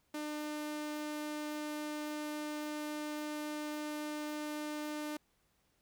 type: tone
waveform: sawtooth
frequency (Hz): 300.6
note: D4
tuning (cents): +40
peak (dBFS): -34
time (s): 0.14-5.17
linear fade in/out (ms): 5
effects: pink hiss -75 dBFS RMS until 5.81 s